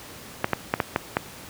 clicks, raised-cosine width 0.5 ms, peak -5 dBFS, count 6, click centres 0.444 / 0.533 / 0.739 / 0.802 / 0.961 / 1.169 s, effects pink hiss -42 dBFS RMS until 1.49 s + high-pass 80 Hz 12 dB/octave

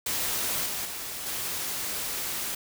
white noise with level steps, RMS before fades -29 / -32 / -36 / -32 dBFS, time 0.06-2.55 s, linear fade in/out 5 ms, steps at 0.66 / 0.85 / 1.26 s, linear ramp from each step 2 ms, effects none

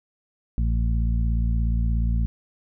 harmonic tone, 56.9 Hz, A#1, 41 cents flat, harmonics 1 / 2 / 3 / 4, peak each -20 / -28 / -32 / -34 dBFS, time 0.58-2.26 s, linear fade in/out 0 ms, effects none

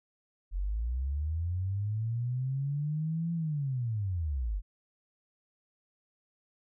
sine linear two-way sweep, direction up then down, 42.86 to 170 to 42.86 Hz, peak -29 dBFS, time 0.51-4.62 s, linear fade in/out 50 ms, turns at 3.33 s, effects none

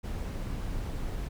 brown noise, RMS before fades -34 dBFS, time 0.03-1.29 s, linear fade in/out 20 ms, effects none

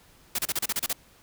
white noise bursts, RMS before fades -27 dBFS, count 9, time 0.35-0.93 s, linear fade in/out 5 ms, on 36 ms, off 32 ms, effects pink hiss -57 dBFS RMS until 1.22 s

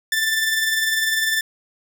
sawtooth tone with tremolo, 1770 Hz, A6, 10 cents sharp, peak -13 dBFS, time 0.12-1.41 s, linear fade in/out 2 ms, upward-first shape sine, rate 20 Hz, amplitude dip 40%, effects none

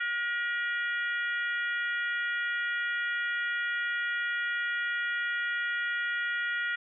harmonic tone, 477.1 Hz, A#4, 40 cents sharp, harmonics 3 / 4 / 5 / 6 / 7, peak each -31 / -32 / -42 / -45 / -44 dBFS, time 0-6.76 s, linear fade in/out 10 ms, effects none

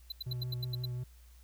square tone bursts, 4017 Hz, B7, 29 cents sharp, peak -36 dBFS, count 8, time 0.1-0.856 s, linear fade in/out 5 ms, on 21 ms, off 84 ms
triangle tone with vibrato, 124.1 Hz, B2, 9 cents sharp, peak -33 dBFS, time 0.26-1.04 s, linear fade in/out 10 ms, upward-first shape triangle, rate 5.6 Hz, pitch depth 22 cents each way
effects added 60 Hz sine -54 dBFS peak until 1.43 s + white hiss -66 dBFS RMS until 1.43 s

